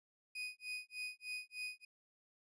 35% pulse tone with tremolo, 2489 Hz, D#7, in tune, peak -38 dBFS, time 0.35-1.85 s, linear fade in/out 5 ms, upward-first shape sine, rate 3.3 Hz, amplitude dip 100%, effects resampled to 22050 Hz

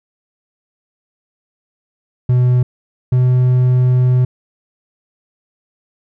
triangle tone pair in turn, 124.7 / 126.15 Hz, B2 / B2, +17 / +37 cents, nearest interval unison, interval 20 cents, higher second, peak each -7 dBFS, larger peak neither, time 2.29-2.63 / 3.12-4.25 s, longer second, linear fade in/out 5 ms, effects none

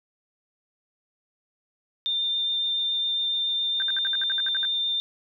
sine tone with vibrato, 3600 Hz, A7, 39 cents sharp, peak -23 dBFS, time 2.06-5 s, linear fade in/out 0 ms, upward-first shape triangle, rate 7.2 Hz, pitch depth 10 cents each way
sine tone bursts, 1568 Hz, G6, in tune, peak -28 dBFS, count 11, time 3.8-4.651 s, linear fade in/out 0 ms, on 21 ms, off 62 ms
effects none

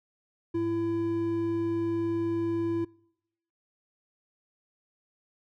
triangle tone pair together, 105.67 / 335.2 Hz, G#2 / E4, +30 / +29 cents, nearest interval octave + minor sixth, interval 1999 cents, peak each -35 / -24 dBFS, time 0.54-2.85 s, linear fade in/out 10 ms, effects noise-tail reverb RT60 0.8 s tail -25 dB re dry

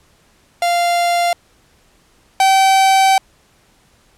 45% pulse tone pair in turn, 695 / 770.7 Hz, F5 / G5, -9 / -30 cents, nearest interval major second, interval 179 cents, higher second, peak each -13 / -9 dBFS, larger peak second, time 0.62-1.33 / 2.4-3.18 s, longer second, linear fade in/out 2 ms, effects pink hiss -54 dBFS RMS until 4.17 s + low-pass 11000 Hz 12 dB/octave

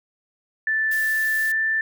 sine tone with pitch glide, 1760 to 1771.2 Hz, A6 to A6, 0 to +11 cents, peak -19 dBFS, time 0.67-1.81 s, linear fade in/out 2 ms, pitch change +11 cents, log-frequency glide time 1.36-1.58 s
blue noise, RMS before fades -35 dBFS, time 0.91-1.52 s, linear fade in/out 5 ms
effects none

